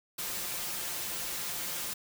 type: noise with comb filter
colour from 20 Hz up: white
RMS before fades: -36 dBFS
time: 0.18-1.94 s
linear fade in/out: 10 ms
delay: 5.7 ms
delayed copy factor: +0.5
effects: none